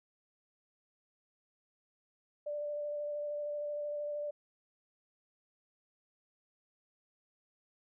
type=tone with vibrato; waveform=sine; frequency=589 Hz; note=D5; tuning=5 cents sharp; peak=-35 dBFS; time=2.46-4.31 s; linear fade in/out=10 ms; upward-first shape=square; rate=13 Hz; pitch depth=10 cents each way; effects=none